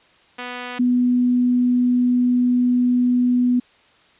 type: tone pair in turn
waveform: 5% pulse / sine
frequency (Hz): 246.9 / 246.9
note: B3 / B3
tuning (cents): 0 / 0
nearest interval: unison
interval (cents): 0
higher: neither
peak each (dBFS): -17 / -14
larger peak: second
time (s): 0.38-0.79 / 0.79-3.6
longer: second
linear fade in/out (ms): 10
effects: white hiss -54 dBFS RMS until 4.19 s + resampled to 8000 Hz